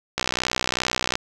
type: click train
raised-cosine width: 0.2 ms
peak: -4 dBFS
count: 62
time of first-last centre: 0.18-1.154 s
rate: 62.6 Hz
effects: none